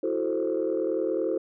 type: chord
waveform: sine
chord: F# half-diminished seventh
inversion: third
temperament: equal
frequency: 329.6 / 370 / 440 / 523.3 Hz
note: E4 / F#4 / A4 / C5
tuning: 0 / 0 / 0 / 0 cents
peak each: -29 dBFS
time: 0.03-1.38 s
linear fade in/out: 5 ms
effects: tanh soft clip ceiling -17 dBFS